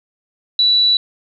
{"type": "tone", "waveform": "sine", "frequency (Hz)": 3945, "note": "B7", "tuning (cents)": -3, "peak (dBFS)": -10, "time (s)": [0.59, 0.97], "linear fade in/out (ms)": 2, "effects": []}